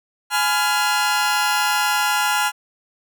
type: chord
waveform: sawtooth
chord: F diminished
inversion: first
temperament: just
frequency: 838.1 / 1005.8 / 1396.9 Hz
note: Ab5 / Cb6 / F6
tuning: +16 / +31 / 0 cents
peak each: -17 / -21 / -17 dBFS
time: 0.3-2.52 s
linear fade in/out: 50 ms
effects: none